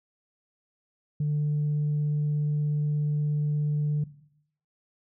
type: tone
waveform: sine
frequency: 148.6 Hz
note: D3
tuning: 21 cents sharp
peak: -22 dBFS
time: 1.2-4.04 s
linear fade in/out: 5 ms
effects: noise-tail reverb RT60 0.7 s tail -17 dB re dry + tanh soft clip ceiling -21 dBFS